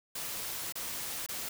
white noise with dropouts, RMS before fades -38 dBFS, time 0.15-1.49 s, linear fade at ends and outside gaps 5 ms, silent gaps 0.724-0.754 / 1.264-1.287 s, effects none

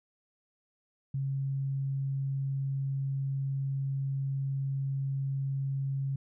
sine tone, 136.5 Hz, C#3, 26 cents flat, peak -29 dBFS, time 1.14-6.16 s, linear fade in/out 5 ms, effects none

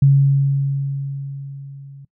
sine tone with level ramp, 138.59 Hz, C#3, in tune, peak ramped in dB -7 to -36 dBFS, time 0.02-2.05 s, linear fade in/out 5 ms, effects noise-tail reverb RT60 0.1 s tail -22 dB re dry

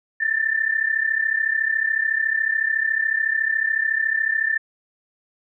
sine tone pair together, 1760 / 1793.9 Hz, A6 / A6, 0 / +33 cents, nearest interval unison, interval 33 cents, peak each -22 / -21 dBFS, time 0.2-4.58 s, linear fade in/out 10 ms, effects none

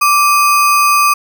sine tone with sample-and-hold, 1170 Hz, D6, 7 cents flat, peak -7 dBFS, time 0.01-1.14 s, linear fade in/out 10 ms, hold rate 3675 Hz, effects none

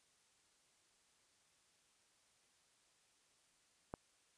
click, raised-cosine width 1 ms, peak -29 dBFS, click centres 3.939 s, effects white hiss -74 dBFS RMS until 4.37 s + resampled to 22050 Hz

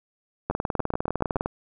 two click trains, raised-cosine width 1 ms, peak -10 / -16 dBFS, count 20 / 7, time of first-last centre 0.5-1.46 / 0.51-1.366 s, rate 19.8 / 7.01 Hz, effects none

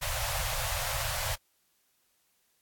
pink band-stop noise, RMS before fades -32 dBFS, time 0.01-1.36 s, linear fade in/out 20 ms, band 140 to 520 Hz, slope 96 dB/octave, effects white hiss -72 dBFS RMS until 2.61 s + AAC 64 kbps

